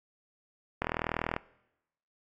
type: click train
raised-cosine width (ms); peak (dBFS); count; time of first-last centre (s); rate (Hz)
0.5; -14; 23; 0.82-1.365; 40.4
effects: noise-tail reverb RT60 0.9 s tail -22 dB re dry + AAC 64 kbps